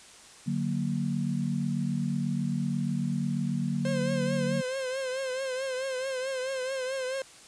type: chord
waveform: sine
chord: D augmented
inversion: none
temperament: equal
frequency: 146.83 / 185 / 233.1 Hz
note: D3 / F#3 / A#3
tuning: 0 / 0 / 0 cents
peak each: -31 dBFS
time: 0.46-4.62 s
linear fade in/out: 20 ms
type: tone with vibrato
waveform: 45% pulse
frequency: 523.3 Hz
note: C5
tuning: in tune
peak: -30 dBFS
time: 3.85-7.22 s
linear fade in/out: 2 ms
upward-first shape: triangle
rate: 4.6 Hz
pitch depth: 72 cents each way
effects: white hiss -51 dBFS RMS until 7.47 s + resampled to 22050 Hz